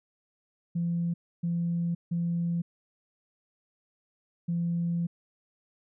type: tone bursts at uneven times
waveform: sine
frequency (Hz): 170.6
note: F3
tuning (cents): -40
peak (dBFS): -25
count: 4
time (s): 0.75-1.14 / 1.43-1.95 / 2.11-2.62 / 4.48-5.07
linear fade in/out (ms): 10
effects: tanh soft clip ceiling -21 dBFS